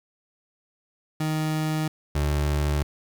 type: tone pair in turn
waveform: 30% pulse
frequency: 155.7 / 73.48 Hz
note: D#3 / D2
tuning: +2 / +2 cents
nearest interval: octave + minor second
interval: 1300 cents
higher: first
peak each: -21 / -19 dBFS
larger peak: second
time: 1.2-1.88 / 2.15-2.83 s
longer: neither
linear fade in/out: 5 ms
effects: 9-bit